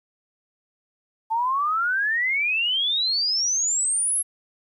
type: exponential sweep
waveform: sine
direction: up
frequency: 877 to 11270 Hz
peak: -20 dBFS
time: 1.3-4.23 s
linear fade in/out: 20 ms
effects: 10-bit